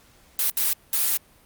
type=noise bursts at uneven times; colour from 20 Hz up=blue; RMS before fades=-22 dBFS; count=3; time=0.39-0.5 / 0.57-0.73 / 0.93-1.17 s; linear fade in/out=2 ms; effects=pink hiss -56 dBFS RMS until 1.45 s + Opus 48 kbps

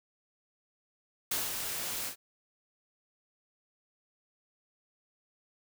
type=noise with ADSR envelope; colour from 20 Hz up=white; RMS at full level=-31 dBFS; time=1.31-2.16 s; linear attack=6 ms; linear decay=170 ms; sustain=-5 dB; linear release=95 ms; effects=none

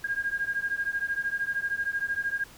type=beating tone pair; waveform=sine; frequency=1616 / 1629 Hz; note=G#6 / G#6; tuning=-48 / -34 cents; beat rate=13 Hz; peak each=-30 dBFS; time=0.04-2.44 s; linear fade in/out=5 ms; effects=pink hiss -51 dBFS RMS until 2.57 s

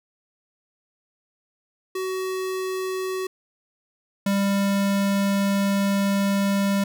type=tone pair in turn; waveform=square; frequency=375.3 / 198.46 Hz; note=F#4 / G3; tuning=+25 / +22 cents; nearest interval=major seventh; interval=1103 cents; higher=first; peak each=-26 / -20 dBFS; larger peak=second; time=1.95-3.27 / 4.26-6.84 s; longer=second; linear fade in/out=5 ms; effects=none

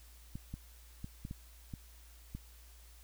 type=clicks; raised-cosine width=5 ms; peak=-29 dBFS; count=7; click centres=0.355 / 0.54 / 1.044 / 1.251 / 1.311 / 1.738 / 2.35 s; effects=added 58 Hz sine -55 dBFS peak until 3.03 s + white hiss -62 dBFS RMS until 3.03 s

